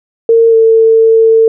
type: tone with pitch glide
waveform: sine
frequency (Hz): 457.3 to 448.9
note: A#4 to A4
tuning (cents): -33 to +35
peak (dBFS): -3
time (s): 0.29-1.48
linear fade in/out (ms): 2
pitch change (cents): -32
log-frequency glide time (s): 0.5-0.55
effects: none

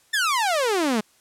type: exponential sweep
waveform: sawtooth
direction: down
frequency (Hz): 1818 to 203.8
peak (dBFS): -16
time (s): 0.13-1.01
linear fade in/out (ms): 10
effects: white hiss -59 dBFS RMS until 1.2 s + low-pass 11000 Hz 12 dB/octave

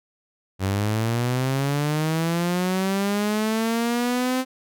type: linear sweep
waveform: sawtooth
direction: up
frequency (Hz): 93.6 to 260.3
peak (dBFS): -17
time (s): 0.59-4.45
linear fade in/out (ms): 50
effects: none

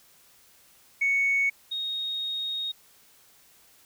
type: tone pair in turn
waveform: sine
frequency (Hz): 2220 / 3734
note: C#7 / A#7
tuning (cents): +2 / +2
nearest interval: major sixth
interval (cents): 900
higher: second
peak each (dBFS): -20 / -28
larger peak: first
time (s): 1.01-1.5 / 1.71-2.72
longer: second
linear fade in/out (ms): 10
effects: tanh soft clip ceiling -17 dBFS + white hiss -58 dBFS RMS until 3.85 s

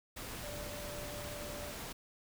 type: tone in noise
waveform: sine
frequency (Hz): 587.3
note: D5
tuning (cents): 0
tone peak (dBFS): -46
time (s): 0.43-1.72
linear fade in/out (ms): 10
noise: pink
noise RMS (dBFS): -44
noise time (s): 0.16-1.93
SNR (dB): -5
effects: none

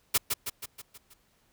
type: noise with echo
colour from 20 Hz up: white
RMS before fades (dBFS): -23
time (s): 0.14-0.18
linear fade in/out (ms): 10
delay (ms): 160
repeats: 6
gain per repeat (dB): -5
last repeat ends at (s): 1.14
effects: pink hiss -68 dBFS RMS until 1.52 s

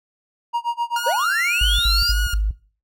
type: tone with tremolo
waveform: triangle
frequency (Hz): 945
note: A#5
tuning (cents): +23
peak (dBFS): -15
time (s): 0.53-1.15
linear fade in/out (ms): 20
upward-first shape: sine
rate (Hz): 7.7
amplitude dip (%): 100
type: tone with vibrato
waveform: sawtooth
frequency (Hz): 1413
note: F6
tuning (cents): +20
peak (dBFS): -20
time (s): 0.96-2.34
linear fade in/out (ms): 2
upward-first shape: triangle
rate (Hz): 1.8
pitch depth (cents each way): 54
type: linear sweep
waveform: triangle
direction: up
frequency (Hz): 470 to 5000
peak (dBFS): -17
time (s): 1.06-2.12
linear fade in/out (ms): 10
type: tone bursts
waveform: sine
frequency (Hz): 51.7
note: G#1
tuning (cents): -7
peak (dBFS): -16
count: 4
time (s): 1.61-2.51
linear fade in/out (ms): 5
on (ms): 180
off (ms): 60
effects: noise-tail reverb RT60 0.4 s tail -19 dB re dry

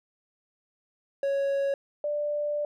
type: tone pair in turn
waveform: triangle / sine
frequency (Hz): 554.4 / 590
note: C#5 / D5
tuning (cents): 0 / +8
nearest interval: minor second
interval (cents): 108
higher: second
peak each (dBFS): -22 / -26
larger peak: first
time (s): 1.23-1.74 / 2.04-2.65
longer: second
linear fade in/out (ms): 2
effects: none

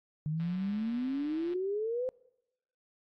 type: exponential sweep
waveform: sine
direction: up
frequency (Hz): 149.5 to 521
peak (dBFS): -30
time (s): 0.26-2.09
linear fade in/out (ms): 0
type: click train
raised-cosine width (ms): 0.3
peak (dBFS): -38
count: 168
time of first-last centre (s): 0.4-1.536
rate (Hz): 147
effects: noise-tail reverb RT60 0.9 s tail -25 dB re dry + AAC 32 kbps

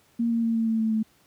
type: tone with pitch steps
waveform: sine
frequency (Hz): 233.1 / 230.7 / 228.3 / 225.9 / 223.6 / 221.3 / 219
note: A#3 / A#3 / A#3 / A3 / A3 / A3 / A3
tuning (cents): 0 / -18 / -36 / +46 / +28 / +10 / -8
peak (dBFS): -21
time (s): 0.19-1.03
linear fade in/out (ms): 10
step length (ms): 120
effects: pink hiss -61 dBFS RMS until 1.26 s + high-pass 80 Hz 12 dB/octave

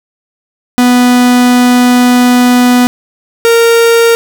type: tone pair in turn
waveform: 45% pulse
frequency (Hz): 246.9 / 463.1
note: B3 / A#4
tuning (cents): 0 / -11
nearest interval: major seventh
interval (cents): 1089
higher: second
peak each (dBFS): -4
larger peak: neither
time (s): 0.78-2.87 / 3.45-4.15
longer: first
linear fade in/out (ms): 0
effects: none

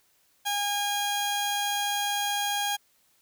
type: tone pair together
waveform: sawtooth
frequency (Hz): 815.5 / 1631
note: G#5 / G#6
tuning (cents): -32 / -32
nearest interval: octave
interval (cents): 1200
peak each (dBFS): -24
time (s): 0.45-2.77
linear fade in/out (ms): 20
effects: white hiss -66 dBFS RMS until 3.21 s

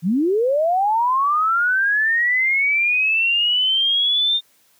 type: linear sweep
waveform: sine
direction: up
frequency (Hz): 151.9 to 3642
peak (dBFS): -15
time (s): 0.02-4.41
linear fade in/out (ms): 50
effects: white hiss -58 dBFS RMS until 4.79 s + high-pass 100 Hz 12 dB/octave

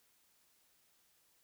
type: silence
effects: white hiss -72 dBFS RMS until 1.43 s

